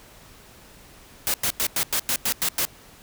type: noise bursts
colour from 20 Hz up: white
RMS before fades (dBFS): -23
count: 9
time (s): 1.27-2.651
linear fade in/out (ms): 0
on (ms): 69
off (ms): 95
effects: pink hiss -49 dBFS RMS until 3.02 s